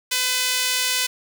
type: tone with high-pass filter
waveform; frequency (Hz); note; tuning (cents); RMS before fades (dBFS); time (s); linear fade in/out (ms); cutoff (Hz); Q
sawtooth; 504; B4; +35; -22; 0.11-1.07; 10; 2800; 0.81
effects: none